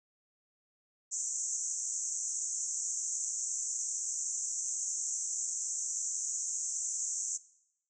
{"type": "band-pass noise", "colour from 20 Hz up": "pink", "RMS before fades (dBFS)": -36, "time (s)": [1.11, 7.38], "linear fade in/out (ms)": 20, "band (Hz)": [6100, 7800], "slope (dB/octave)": 96, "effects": ["noise-tail reverb RT60 0.8 s tail -19 dB re dry"]}